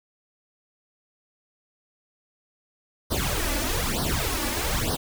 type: noise with flanger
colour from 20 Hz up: pink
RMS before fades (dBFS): -26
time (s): 3.1-4.97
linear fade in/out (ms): 20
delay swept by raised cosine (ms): 0.2 to 3.5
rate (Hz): 1.1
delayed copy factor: +0.9
effects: none